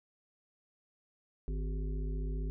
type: harmonic tone with a mistuned harmonic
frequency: 50.7 Hz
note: G#1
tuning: 41 cents flat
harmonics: 1 / 3 / 5 / 7 / 8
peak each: -33 / -43 / -47 / -50 / -51 dBFS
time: 1.48-2.5 s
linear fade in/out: 0 ms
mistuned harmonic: 7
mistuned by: +74 cents
effects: none

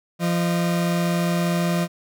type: tone pair together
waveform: 40% pulse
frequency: 172.3 / 614 Hz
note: F3 / D#5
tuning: -23 / -23 cents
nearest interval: octave + minor seventh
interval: 2200 cents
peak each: -19 / -28 dBFS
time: 0.19-1.88 s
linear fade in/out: 50 ms
effects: none

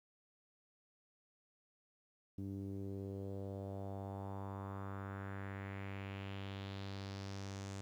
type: tone with low-pass filter sweep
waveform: sawtooth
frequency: 98 Hz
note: G2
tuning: in tune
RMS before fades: -45 dBFS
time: 2.38-7.81 s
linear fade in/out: 0 ms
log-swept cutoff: 280 to 7300 Hz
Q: 2.7
effects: 12-bit

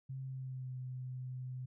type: tone with pitch glide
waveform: sine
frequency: 132.9 to 127.71 Hz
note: C3 to C3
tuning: +27 to -42 cents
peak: -40 dBFS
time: 0.09-1.66 s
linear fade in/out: 10 ms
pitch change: -69 cents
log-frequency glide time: 0.2-0.76 s
effects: none

